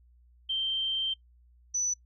sine tone pair in turn, 3136 / 5971 Hz, G7 / F#8, 0 / +15 cents, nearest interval major seventh, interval 1115 cents, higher second, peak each -27 / -26 dBFS, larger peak second, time 0.49-1.14 / 1.74-1.94 s, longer first, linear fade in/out 10 ms, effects noise-tail reverb RT60 0.1 s tail -21 dB re dry + added 60 Hz sine -57 dBFS peak until 2.05 s

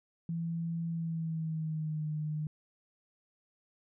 sine tone with pitch glide, 166.7 to 152.86 Hz, E3 to D#3, +20 to -30 cents, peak -32 dBFS, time 0.29-2.47 s, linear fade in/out 2 ms, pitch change -150 cents, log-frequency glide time 0.89-2.08 s, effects none

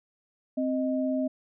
sine tone pair together, 261.6 / 622.6 Hz, C4 / D#5, 0 / +1 cents, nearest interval octave + minor third, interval 1501 cents, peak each -26 / -30 dBFS, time 0.57-1.28 s, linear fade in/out 10 ms, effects none

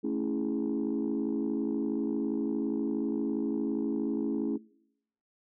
sine chord, A major seventh, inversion none, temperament equal, 220 / 277.2 / 329.6 / 415.3 Hz, A3 / C#4 / E4 / G#4, 0 / 0 / 0 / 0 cents, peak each -33 / -31 / -33 / -36 dBFS, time 0.03-4.58 s, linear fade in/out 20 ms, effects noise-tail reverb RT60 0.8 s tail -24 dB re dry + tanh soft clip ceiling -22 dBFS

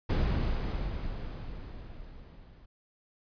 brown noise with level ramp, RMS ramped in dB -25 to -53 dBFS, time 0.09-2.66 s, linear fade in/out 10 ms, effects resampled to 11025 Hz

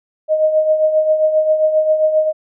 sine tone with tremolo, 622.3 Hz, D#5, in tune, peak -8 dBFS, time 0.28-2.33 s, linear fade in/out 50 ms, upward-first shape triangle, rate 7.5 Hz, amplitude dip 65%, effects none

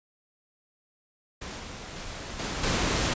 pink noise with level steps, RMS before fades -38 / -40 / -38 / -32 / -26 dBFS, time 1.41-3.14 s, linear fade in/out 10 ms, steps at 1.59 / 1.96 / 2.39 / 2.63 s, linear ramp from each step 5 ms, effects resampled to 16000 Hz

